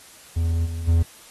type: tone with level steps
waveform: triangle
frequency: 83 Hz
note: E2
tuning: 12 cents sharp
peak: -17 / -24 / -12 dBFS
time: 0.36-1.03 s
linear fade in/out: 10 ms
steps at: 0.65 / 0.87 s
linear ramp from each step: 20 ms
effects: white hiss -47 dBFS RMS until 1.3 s + AAC 32 kbps